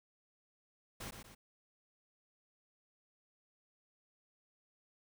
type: noise with echo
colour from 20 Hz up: pink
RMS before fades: -45 dBFS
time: 1-1.11 s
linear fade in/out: 10 ms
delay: 120 ms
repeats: 2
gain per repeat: -6 dB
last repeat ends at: 1.35 s
effects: none